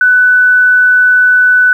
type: tone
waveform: sine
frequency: 1494 Hz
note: F#6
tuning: 16 cents sharp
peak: -4 dBFS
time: 0.01-1.73 s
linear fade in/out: 2 ms
effects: 7-bit